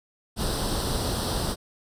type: noise with comb filter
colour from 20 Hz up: pink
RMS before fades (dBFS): -27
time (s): 0.36-1.56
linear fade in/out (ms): 50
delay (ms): 0.22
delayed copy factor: +0.75
effects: low-pass 12000 Hz 12 dB/octave

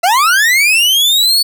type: linear sweep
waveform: 40% pulse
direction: up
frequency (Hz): 656 to 4500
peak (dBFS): -7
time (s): 0.03-1.43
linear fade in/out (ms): 10
effects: none

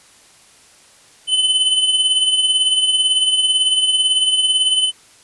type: tone with tremolo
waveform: square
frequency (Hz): 3032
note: F#7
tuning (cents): +42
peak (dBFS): -11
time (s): 1.27-4.92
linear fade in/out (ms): 50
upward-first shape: triangle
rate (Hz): 18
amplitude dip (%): 60
effects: white hiss -48 dBFS RMS until 5.23 s + resampled to 24000 Hz

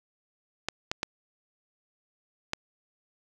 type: clicks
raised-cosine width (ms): 0.2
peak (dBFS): -11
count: 4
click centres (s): 0.686 / 0.915 / 1.031 / 2.534
effects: none

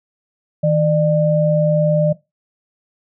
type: tone pair together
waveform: sine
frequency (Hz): 158.7 / 599.2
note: D#3 / D5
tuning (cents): +35 / +35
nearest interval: octave + major seventh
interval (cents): 2300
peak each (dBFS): -15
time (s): 0.63-2.13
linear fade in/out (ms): 10
effects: noise-tail reverb RT60 0.2 s tail -17 dB re dry

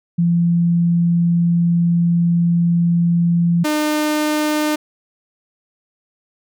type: tone pair in turn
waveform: sine / sawtooth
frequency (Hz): 171 / 302.9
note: F3 / D#4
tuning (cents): -36 / -46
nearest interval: minor seventh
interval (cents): 990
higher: second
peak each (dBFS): -12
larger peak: neither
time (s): 0.18-3.64 / 3.64-4.76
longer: first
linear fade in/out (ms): 10
effects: none

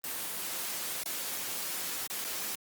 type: noise with dropouts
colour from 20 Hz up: white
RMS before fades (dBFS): -36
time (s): 0.04-2.55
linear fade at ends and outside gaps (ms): 0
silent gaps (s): 1.034-1.059 / 2.069-2.101 / 2.242-2.248
effects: high-pass 150 Hz 12 dB/octave + Opus 24 kbps

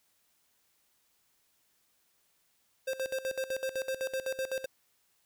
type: tone with tremolo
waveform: square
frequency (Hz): 527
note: C5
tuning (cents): +12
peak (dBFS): -31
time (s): 2.87-4.66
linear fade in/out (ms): 10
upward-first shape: square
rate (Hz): 7.9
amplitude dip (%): 80
effects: white hiss -72 dBFS RMS until 5.25 s

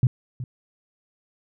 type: tone with echo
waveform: sine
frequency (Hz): 125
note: B2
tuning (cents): +21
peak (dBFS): -13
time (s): 0.03-0.07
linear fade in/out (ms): 2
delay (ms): 370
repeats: 1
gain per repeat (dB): -15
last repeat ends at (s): 0.44
effects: none

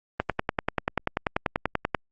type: click train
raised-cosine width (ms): 0.5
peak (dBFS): -8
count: 19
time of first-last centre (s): 0.2-1.948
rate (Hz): 10.3
effects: Opus 24 kbps

